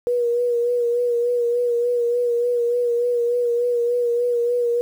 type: tone with vibrato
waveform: sine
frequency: 480.1 Hz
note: B4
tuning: 49 cents flat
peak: -17 dBFS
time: 0.07-4.81 s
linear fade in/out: 0 ms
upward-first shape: sine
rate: 3.4 Hz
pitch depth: 30 cents each way
effects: 8-bit